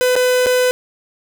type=tone with dropouts; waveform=45% pulse; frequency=502 Hz; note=B4; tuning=28 cents sharp; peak=-12 dBFS; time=0.01-0.71 s; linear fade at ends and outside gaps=0 ms; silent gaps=0.155-0.163 / 0.461-0.467 s; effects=none